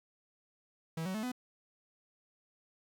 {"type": "tone with pitch steps", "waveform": "45% pulse", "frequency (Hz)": [162.4, 187.63, 216.8, 250.5], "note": ["E3", "F#3", "A3", "B3"], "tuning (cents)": [-26, 24, -25, 25], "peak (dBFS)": -35, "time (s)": [0.97, 1.318], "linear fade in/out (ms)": 5, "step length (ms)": 87, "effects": ["11-bit"]}